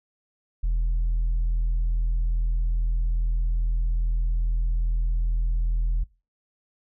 sine tone with tanh clipping, 41.2 Hz, E1, in tune, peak -21 dBFS, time 0.63-6.04 s, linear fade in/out 10 ms, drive 1 dB, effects noise-tail reverb RT60 0.3 s tail -21 dB re dry

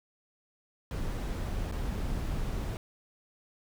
brown noise with dropouts, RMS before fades -33 dBFS, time 0.91-2.77 s, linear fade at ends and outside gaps 1 ms, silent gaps 1.714-1.722 s, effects none

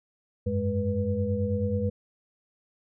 sine tone cluster, 91.4 / 100.7 / 207.6 / 488.6 Hz, F#2 / G2 / G#3 / B4, -21 / +47 / 0 / -19 cents, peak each -30 dBFS, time 0.46-1.9 s, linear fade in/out 10 ms, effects none

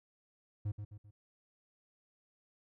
triangle tone with echo, 103.83 Hz, G#2, in tune, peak -31 dBFS, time 0.65-0.72 s, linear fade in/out 10 ms, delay 130 ms, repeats 3, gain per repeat -7 dB, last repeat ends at 1.11 s, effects none

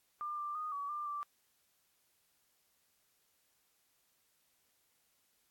sine tone with pitch steps, 1197 / 1184 / 1234 / 1136 / 1192 / 1170 Hz, D6 / D6 / D#6 / C#6 / D6 / D6, +33 / +14 / -15 / +42 / +25 / -7 cents, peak -37 dBFS, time 0.21-1.23 s, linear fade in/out 0 ms, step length 170 ms, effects white hiss -75 dBFS RMS until 5.5 s + AAC 64 kbps

